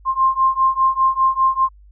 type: beating tone pair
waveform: sine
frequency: 1054 / 1059 Hz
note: C6 / C6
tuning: +12 / +21 cents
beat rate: 5 Hz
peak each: -17 / -16 dBFS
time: 0.05-1.69 s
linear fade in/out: 50 ms
effects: added 50 Hz sine -43 dBFS peak until 1.91 s